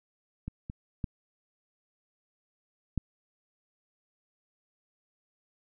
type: clicks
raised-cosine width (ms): 5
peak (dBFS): -23 / -25 / -19 / -16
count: 4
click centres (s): 0.48 / 0.699 / 1.042 / 2.977
effects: none